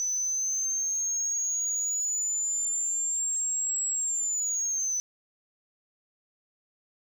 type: linear two-way sweep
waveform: sine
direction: up then down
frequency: 6000 to 7720 to 6000 Hz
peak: -25 dBFS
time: 0-5 s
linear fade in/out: 0 ms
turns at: 3.88 s
effects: tanh soft clip ceiling -22 dBFS + 9-bit